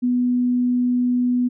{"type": "tone", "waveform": "sine", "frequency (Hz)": 246.9, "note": "B3", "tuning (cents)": 0, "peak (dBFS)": -16, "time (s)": [0.02, 1.49], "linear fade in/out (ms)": 20, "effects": []}